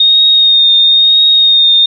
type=tone with vibrato; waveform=sine; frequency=3700 Hz; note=A#7; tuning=14 cents flat; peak=-4 dBFS; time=0-1.86 s; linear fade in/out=5 ms; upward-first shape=triangle; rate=1 Hz; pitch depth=26 cents each way; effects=none